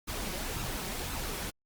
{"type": "noise with flanger", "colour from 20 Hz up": "pink", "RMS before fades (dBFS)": -36, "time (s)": [0.07, 1.51], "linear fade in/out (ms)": 20, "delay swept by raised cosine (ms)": [0.75, 5.45], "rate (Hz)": 1.9, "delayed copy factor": 0.5, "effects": ["Opus 48 kbps"]}